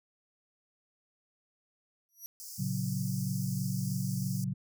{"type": "tone with exponential growth", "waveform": "10% pulse", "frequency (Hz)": 5800, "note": "F#8", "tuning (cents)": -35, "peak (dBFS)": -33, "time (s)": [2.09, 2.26], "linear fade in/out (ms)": 0, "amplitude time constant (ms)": 35}
{"type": "high-pass noise", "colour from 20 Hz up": "pink", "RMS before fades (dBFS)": -45, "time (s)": [2.4, 4.44], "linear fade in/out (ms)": 0, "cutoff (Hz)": 4800, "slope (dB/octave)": 96}
{"type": "chord", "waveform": "sine", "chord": "F# major", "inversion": "first", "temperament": "just", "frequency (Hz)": [115.62, 138.75, 185], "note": ["A#2", "C#3", "F#3"], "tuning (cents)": [-14, 2, 0], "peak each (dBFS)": [-36, -34, -34], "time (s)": [2.58, 4.54], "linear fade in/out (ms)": 20}
{"effects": []}